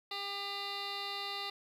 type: tone with frequency modulation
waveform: sine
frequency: 2400 Hz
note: D7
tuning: 37 cents sharp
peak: -34 dBFS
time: 0.11-1.5 s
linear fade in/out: 5 ms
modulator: 400 Hz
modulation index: 5.1
effects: tanh soft clip ceiling -35 dBFS + 11-bit